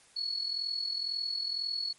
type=tone with amplitude modulation; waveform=sine; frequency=4382 Hz; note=C#8; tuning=21 cents flat; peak=-28 dBFS; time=0.16-1.93 s; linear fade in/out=10 ms; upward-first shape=sine; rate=42 Hz; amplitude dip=65%; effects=white hiss -60 dBFS RMS until 1.98 s + MP3 48 kbps